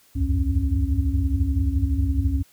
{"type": "tone cluster", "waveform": "sine", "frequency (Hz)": [64.4, 76.2, 90.4, 95.2, 273.4], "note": ["C2", "D#2", "F#2", "F#2", "C#4"], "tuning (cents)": [-27, -36, -40, 50, -24], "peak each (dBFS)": [-23, -23, -28, -28, -28], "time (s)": [0.15, 2.43], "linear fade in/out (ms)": 20, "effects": ["white hiss -57 dBFS RMS until 2.52 s"]}